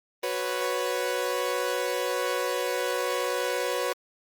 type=chord; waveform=sawtooth; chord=F# suspended fourth; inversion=none; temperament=equal; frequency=370 / 493.9 / 554.4 Hz; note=F#4 / B4 / C#5; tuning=0 / 0 / 0 cents; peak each=-29 / -25 / -27 dBFS; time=0.23-3.93 s; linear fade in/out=5 ms; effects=Opus 24 kbps